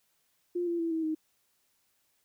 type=tone with pitch steps; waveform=sine; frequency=351.4 / 341.6 / 332.1 / 322.8 / 313.8 Hz; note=F4 / F4 / E4 / E4 / D#4; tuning=+11 / -38 / +13 / -36 / +15 cents; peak=-28 dBFS; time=0.55-1.15 s; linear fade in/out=10 ms; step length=120 ms; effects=white hiss -73 dBFS RMS until 2.24 s